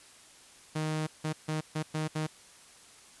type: tone bursts at uneven times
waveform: sawtooth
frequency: 155.56 Hz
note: D#3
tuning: in tune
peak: -26 dBFS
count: 6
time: 0.75-1.07 / 1.24-1.33 / 1.48-1.61 / 1.75-1.83 / 1.94-2.08 / 2.15-2.27 s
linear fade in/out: 10 ms
effects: white hiss -55 dBFS RMS until 3.2 s + resampled to 24000 Hz